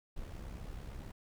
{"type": "noise with amplitude modulation", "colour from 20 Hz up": "brown", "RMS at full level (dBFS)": -42, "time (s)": [0.16, 1.12], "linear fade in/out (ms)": 10, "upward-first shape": "sine", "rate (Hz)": 68.9, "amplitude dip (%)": 55, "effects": []}